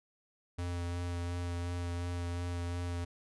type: tone with vibrato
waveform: square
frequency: 87.31 Hz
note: F2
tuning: in tune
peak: -35 dBFS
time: 0.58-3.05 s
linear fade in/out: 10 ms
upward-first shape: sine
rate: 2.8 Hz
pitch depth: 14 cents each way
effects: resampled to 24000 Hz